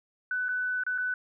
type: tone with dropouts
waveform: sine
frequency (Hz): 1497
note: F#6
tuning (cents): +20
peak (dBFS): -27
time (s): 0.31-1.14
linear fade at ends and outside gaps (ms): 2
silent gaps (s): 0.485-0.489 / 0.836-0.865 / 0.979-0.983
effects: none